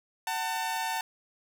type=tone pair together; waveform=sawtooth; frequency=750.7 / 895 Hz; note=F#5 / A5; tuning=+25 / +29 cents; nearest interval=minor third; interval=304 cents; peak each=-31 / -27 dBFS; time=0.27-1.01 s; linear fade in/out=2 ms; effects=none